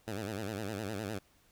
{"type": "tone with vibrato", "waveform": "10% pulse", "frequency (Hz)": 103.83, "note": "G#2", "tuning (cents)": 0, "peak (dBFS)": -28, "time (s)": [0.07, 1.19], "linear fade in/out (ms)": 10, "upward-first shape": "sine", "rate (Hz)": 9.8, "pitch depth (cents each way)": 150, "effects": ["pink hiss -67 dBFS RMS until 1.51 s"]}